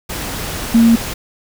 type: tone in noise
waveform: sine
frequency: 230 Hz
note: A#3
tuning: 23 cents flat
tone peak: -6 dBFS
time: 0.74-0.96 s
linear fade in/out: 10 ms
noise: pink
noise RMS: -24 dBFS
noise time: 0.09-1.14 s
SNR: +15 dB
effects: none